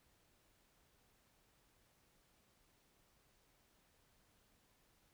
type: silence
effects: pink hiss -74 dBFS RMS until 5.13 s